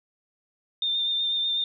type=tone with vibrato; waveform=sine; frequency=3611 Hz; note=A7; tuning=44 cents sharp; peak=-23 dBFS; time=0.82-1.64 s; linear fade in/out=2 ms; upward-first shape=triangle; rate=8.1 Hz; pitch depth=26 cents each way; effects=none